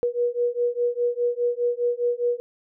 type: beating tone pair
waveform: sine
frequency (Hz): 480 / 484.9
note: B4 / B4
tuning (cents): -49 / -32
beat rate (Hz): 4.9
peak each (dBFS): -24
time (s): 0.03-2.4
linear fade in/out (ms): 0
effects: none